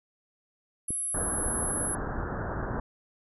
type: tone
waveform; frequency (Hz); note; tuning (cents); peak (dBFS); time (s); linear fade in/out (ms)
sine; 10880; F9; -46; -29; 0.88-1.95; 5
type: click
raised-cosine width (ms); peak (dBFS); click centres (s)
3; -23; 0.906
type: low-pass noise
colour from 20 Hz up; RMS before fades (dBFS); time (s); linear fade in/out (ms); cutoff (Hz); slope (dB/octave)
pink; -33; 1.14-2.8; 5; 1700; 96
effects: none